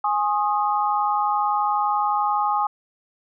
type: chord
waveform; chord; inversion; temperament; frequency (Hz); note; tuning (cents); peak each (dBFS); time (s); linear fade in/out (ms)
sine; Ab major; none; equal with one note detuned; 830.6 / 1072.8 / 1244.5; Ab5 / C6 / Eb6; 0 / +43 / 0; -21 / -26 / -24; 0.04-2.67; 5
effects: none